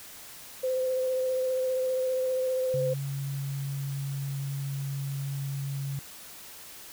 sine tone with vibrato, 515 Hz, C5, 28 cents flat, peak -25 dBFS, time 0.63-2.94 s, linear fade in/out 10 ms, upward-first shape sine, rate 15 Hz, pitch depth 16 cents each way
sine tone, 138.59 Hz, C#3, in tune, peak -30 dBFS, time 2.74-5.99 s, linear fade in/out 0 ms
effects white hiss -46 dBFS RMS until 6.92 s

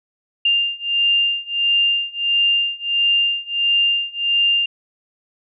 sine beating tone pair, 2797 / 2798.5 Hz, F7 / F7, +2 / +3 cents, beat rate 1.5 Hz, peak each -19 / -18 dBFS, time 0.45-4.66 s, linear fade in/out 5 ms, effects none

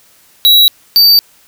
square tone pair in turn, 3886 / 4621 Hz, B7 / D8, -29 / -29 cents, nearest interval minor third, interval 300 cents, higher second, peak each -4 dBFS, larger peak neither, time 0.45-0.68 / 0.96-1.19 s, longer neither, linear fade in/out 0 ms, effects white hiss -47 dBFS RMS until 1.47 s

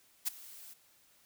blue noise with ADSR envelope, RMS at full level -30 dBFS, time 0.25-0.74 s, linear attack 27 ms, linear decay 12 ms, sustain -21 dB, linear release 12 ms, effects white hiss -66 dBFS RMS until 1.25 s

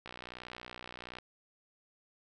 click train, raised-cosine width 0.3 ms, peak -28 dBFS, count 70, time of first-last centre 0.06-1.186 s, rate 61.3 Hz, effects none

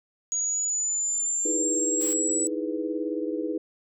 sine exponential sweep, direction up, 6720 to 7902 Hz, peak -24 dBFS, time 0.32-2.47 s, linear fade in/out 0 ms
sine chord, E major seventh, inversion third, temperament equal, 311.1 / 329.6 / 415.3 / 493.9 Hz, D#4 / E4 / G#4 / B4, 0 / 0 / 0 / 0 cents, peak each -30 / -33 / -33 / -33 dBFS, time 1.45-3.58 s, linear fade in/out 5 ms
white noise, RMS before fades -40 dBFS, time 2-2.14 s, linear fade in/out 10 ms
effects none

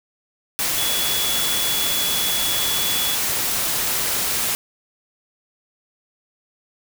sine tone in noise, 3398 Hz, G#7, 39 cents sharp, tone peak -24 dBFS, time 0.78-3.15 s, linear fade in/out 0 ms, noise white, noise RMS -22 dBFS, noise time 0.59-4.55 s, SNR -5 dB, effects none

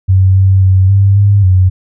sine tone with pitch steps, 94.6 / 95.7 / 94.4 / 98.6 / 101 / 92.7 Hz, F#2 / G2 / F#2 / G2 / G#2 / F#2, +39 / -41 / +35 / +11 / -48 / +4 cents, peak -4 dBFS, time 0.08-1.7 s, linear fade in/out 20 ms, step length 270 ms, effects none

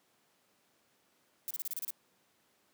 violet noise bursts, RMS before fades -37 dBFS, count 8, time 1.48-1.905 s, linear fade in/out 0 ms, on 26 ms, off 31 ms, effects pink hiss -71 dBFS RMS until 2.73 s + high-pass 200 Hz 12 dB/octave

